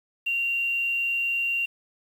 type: tone with quantisation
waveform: sine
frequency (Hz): 2764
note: F7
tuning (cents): -19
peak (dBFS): -23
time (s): 0.26-1.66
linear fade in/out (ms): 10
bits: 8
effects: none